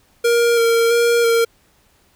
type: tone with vibrato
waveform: square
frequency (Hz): 466.2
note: A#4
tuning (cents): 0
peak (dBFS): -13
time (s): 0.24-1.45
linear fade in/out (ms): 10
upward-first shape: square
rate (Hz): 1.5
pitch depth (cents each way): 16
effects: pink hiss -57 dBFS RMS until 2.15 s